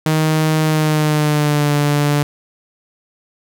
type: tone with pitch glide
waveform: sawtooth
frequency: 156.5 to 146.02 Hz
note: D#3 to D3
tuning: +10 to -10 cents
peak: -9 dBFS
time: 0.06-2.23 s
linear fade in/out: 2 ms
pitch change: -120 cents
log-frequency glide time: 0.63-1.74 s
effects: none